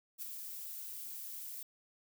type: noise with ADSR envelope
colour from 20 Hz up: violet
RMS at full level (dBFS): -40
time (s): 0.18-1.63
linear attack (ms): 45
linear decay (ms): 4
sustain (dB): -5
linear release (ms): 3
effects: none